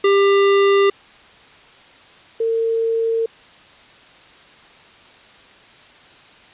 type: tone pair in turn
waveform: square / sine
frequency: 397.2 / 454.2 Hz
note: G4 / A#4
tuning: +23 / -45 cents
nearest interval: major second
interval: 232 cents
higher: second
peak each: -12 / -16 dBFS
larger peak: first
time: 0.04-0.9 / 2.4-3.26 s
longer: neither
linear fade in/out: 5 ms
effects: white hiss -46 dBFS RMS until 6.53 s + resampled to 8000 Hz